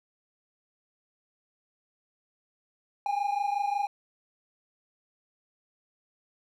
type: tone pair together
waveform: triangle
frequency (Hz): 805.1 / 830.6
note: G5 / G#5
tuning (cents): +46 / 0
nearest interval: minor second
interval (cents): 54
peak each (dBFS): -26 / -29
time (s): 3.06-3.87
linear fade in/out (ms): 2
effects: none